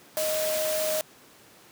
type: tone in noise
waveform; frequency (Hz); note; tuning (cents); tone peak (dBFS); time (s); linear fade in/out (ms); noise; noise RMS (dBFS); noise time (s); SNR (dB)
sine; 622.3; D#5; 0; -26; 0.17-1.01; 0; white; -31; 0.17-1.01; +2
effects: pink hiss -53 dBFS RMS until 1.71 s + high-pass 150 Hz 12 dB/octave